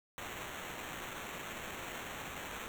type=noise with sample-and-hold; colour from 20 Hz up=violet; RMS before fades=-44 dBFS; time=0.18-2.68 s; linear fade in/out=0 ms; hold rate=4900 Hz; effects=none